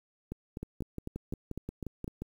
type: two click trains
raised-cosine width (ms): 3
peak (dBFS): -24 / -24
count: 10 / 8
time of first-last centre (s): 0.63-2.22 / 0.32-2.079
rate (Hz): 5.66 / 3.98
effects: 9-bit